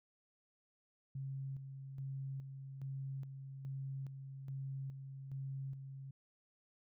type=tone with tremolo; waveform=sine; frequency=135.5 Hz; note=C#3; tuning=39 cents flat; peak=-40 dBFS; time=1.15-6.11 s; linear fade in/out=5 ms; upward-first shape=square; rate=1.2 Hz; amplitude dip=50%; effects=none